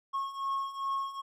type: beating tone pair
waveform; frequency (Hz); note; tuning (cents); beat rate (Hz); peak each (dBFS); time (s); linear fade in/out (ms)
triangle; 1090 / 1092.5; C#6 / C#6; -29 / -26; 2.5; -35 / -31; 0.13-1.22; 20
effects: none